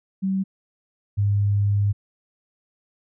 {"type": "tone pair in turn", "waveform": "sine", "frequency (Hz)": [191.8, 101.6], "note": ["G3", "G#2"], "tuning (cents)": [-37, -38], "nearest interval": "major seventh", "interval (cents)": 1101, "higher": "first", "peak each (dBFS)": [-20, -17], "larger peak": "second", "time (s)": [[0.22, 0.44], [1.17, 1.93]], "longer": "second", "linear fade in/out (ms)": 20, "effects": []}